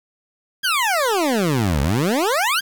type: exponential two-way sweep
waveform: 20% pulse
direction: down then up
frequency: 1661.2 to 65.6 to 1661.2 Hz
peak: -12 dBFS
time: 0.63-2.61 s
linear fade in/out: 20 ms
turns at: 1.81 s
effects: 7-bit